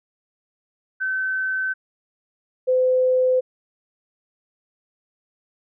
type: tone pair in turn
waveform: sine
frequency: 1531 / 510.6 Hz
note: G6 / C5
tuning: -41 / -42 cents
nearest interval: octave + perfect fifth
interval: 1901 cents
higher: first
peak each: -21 / -15 dBFS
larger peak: second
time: 1-1.74 / 2.67-3.41 s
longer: neither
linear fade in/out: 20 ms
effects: none

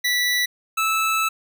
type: tone pair in turn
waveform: 25% pulse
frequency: 1964 / 1310.8 Hz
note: B6 / E6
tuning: -10 / -10 cents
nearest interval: perfect fifth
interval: 700 cents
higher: first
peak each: -15 dBFS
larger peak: neither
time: 0.04-0.46 / 0.77-1.29 s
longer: second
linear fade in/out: 10 ms
effects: none

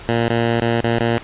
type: tone with dropouts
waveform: 10% pulse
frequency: 116.54 Hz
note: A#2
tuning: in tune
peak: -7 dBFS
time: 0.09-1.18 s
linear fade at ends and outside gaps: 0 ms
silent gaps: 0.28-0.301 / 0.603-0.62 / 0.808-0.838 / 0.984-1.005 s
effects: pink hiss -37 dBFS RMS until 1.23 s + resampled to 8000 Hz

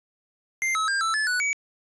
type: tone with pitch steps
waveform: square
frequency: 2095 / 1289 / 1599 / 1324 / 1730 / 1479 / 2271 Hz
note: C7 / E6 / G6 / E6 / A6 / F#6 / C#7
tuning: +2 / -39 / +34 / +7 / -30 / -1 / +41 cents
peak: -23 dBFS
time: 0.62-1.53 s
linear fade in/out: 0 ms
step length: 130 ms
effects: resampled to 22050 Hz + 9-bit

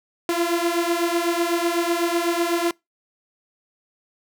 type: beating tone pair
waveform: sawtooth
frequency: 338 / 346 Hz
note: E4 / F4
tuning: +43 / -16 cents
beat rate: 8 Hz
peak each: -19 dBFS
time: 0.29-2.71 s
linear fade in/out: 2 ms
effects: noise-tail reverb RT60 0.2 s tail -25 dB re dry

